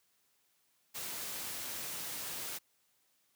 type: noise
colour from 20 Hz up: white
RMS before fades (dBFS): -41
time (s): 0.94-2.59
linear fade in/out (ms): 20
effects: white hiss -74 dBFS RMS until 3.35 s + high-pass 80 Hz 12 dB/octave